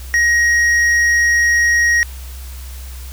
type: tone with hard clipping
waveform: sine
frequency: 1885 Hz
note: A#6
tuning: 19 cents sharp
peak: -12 dBFS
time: 0.14-2.03 s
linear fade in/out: 0 ms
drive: 6 dB
effects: added 64 Hz sine -28 dBFS peak until 3.12 s + white hiss -39 dBFS RMS until 3.12 s